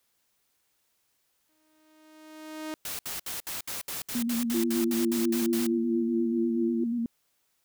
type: tone with exponential growth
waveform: sawtooth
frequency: 311.1 Hz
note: D#4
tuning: in tune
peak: -28 dBFS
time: 1.49-2.74 s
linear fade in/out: 0 ms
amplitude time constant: 270 ms
type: noise bursts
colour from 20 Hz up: white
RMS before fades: -35 dBFS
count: 14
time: 2.85-5.668 s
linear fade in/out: 2 ms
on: 140 ms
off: 66 ms
type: tone with vibrato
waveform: sine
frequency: 235.9 Hz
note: A#3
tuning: 21 cents sharp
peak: -26 dBFS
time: 4.15-7.06 s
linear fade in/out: 2 ms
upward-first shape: square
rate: 8.3 Hz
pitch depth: 37 cents each way
type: tone with tremolo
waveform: sine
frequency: 341.1 Hz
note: F4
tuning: 41 cents flat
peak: -25 dBFS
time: 4.54-6.84 s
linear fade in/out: 5 ms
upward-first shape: sine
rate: 4.4 Hz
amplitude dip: 50%
effects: white hiss -73 dBFS RMS until 7.64 s